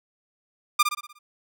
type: tone with echo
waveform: sawtooth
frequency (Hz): 1200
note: D6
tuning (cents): +37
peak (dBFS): -11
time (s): 0.79-0.83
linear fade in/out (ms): 10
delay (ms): 60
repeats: 6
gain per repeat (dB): -6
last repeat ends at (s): 1.19
effects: none